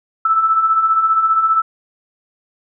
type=beating tone pair; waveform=sine; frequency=1304 / 1319 Hz; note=E6 / E6; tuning=-19 / +1 cents; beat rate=15 Hz; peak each=-20 / -12 dBFS; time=0.25-1.62 s; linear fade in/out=5 ms; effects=none